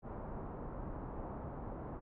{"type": "low-pass noise", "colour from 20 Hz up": "pink", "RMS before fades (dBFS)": -44, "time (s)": [0.02, 2.01], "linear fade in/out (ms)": 50, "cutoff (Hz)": 1100, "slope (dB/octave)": 24, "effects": []}